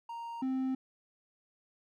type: tone pair in turn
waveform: triangle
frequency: 931 / 261.8 Hz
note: A#5 / C4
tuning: -2 / +1 cents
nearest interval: octave + minor seventh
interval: 2197 cents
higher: first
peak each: -37 / -28 dBFS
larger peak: second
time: 0.09-0.42 / 0.42-0.75 s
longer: neither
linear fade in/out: 5 ms
effects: none